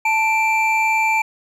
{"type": "tone pair together", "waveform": "triangle", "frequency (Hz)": [881, 2352], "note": ["A5", "D7"], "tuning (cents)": [2, 2], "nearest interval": "octave + perfect fourth", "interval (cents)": 1700, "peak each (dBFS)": -16, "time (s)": [0.05, 1.22], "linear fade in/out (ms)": 5, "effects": []}